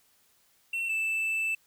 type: tone pair in turn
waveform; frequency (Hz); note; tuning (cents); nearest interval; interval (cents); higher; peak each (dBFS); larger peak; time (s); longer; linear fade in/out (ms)
triangle; 2708 / 2643; E7 / E7; +46 / +4; unison; 42; first; -27 / -25; second; 0.73-0.89 / 0.89-1.55; second; 5
effects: white hiss -66 dBFS RMS until 1.66 s